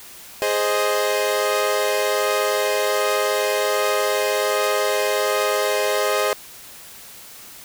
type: chord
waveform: sawtooth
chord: Ab major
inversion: none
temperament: equal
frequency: 415.3 / 523.3 / 622.3 Hz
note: Ab4 / C5 / Eb5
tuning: 0 / 0 / 0 cents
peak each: -19 dBFS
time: 0.42-6.33 s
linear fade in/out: 0 ms
effects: white hiss -41 dBFS RMS until 7.64 s